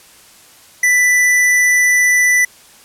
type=tone; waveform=square; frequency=1983 Hz; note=B6; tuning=7 cents sharp; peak=-10 dBFS; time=0.83-2.45 s; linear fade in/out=5 ms; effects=white hiss -44 dBFS RMS until 2.84 s + low-pass 12000 Hz 12 dB/octave